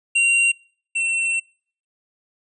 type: tone pair in turn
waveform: square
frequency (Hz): 2758 / 2704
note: F7 / E7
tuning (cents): -22 / +43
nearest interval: unison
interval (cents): 35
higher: first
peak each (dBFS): -15 / -20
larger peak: first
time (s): 0.15-0.52 / 0.95-1.4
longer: second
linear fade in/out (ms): 10
effects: noise-tail reverb RT60 0.5 s tail -26 dB re dry + resampled to 22050 Hz